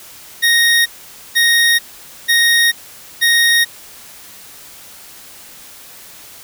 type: tone bursts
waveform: 25% pulse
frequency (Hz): 1864.7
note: A#6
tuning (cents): 0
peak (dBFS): -6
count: 4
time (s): 0.42-3.65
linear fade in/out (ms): 20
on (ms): 440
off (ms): 490
effects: white hiss -38 dBFS RMS until 6.43 s